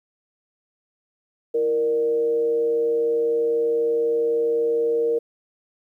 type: tone with frequency modulation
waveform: sine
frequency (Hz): 466.2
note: A#4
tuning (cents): 0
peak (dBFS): -18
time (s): 1.54-5.19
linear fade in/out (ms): 10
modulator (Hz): 136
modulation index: 0.34
effects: 10-bit